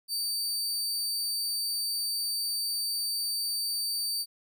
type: tone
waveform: sawtooth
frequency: 4612 Hz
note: D8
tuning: 32 cents flat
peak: -26 dBFS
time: 0.08-4.26 s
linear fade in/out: 50 ms
effects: none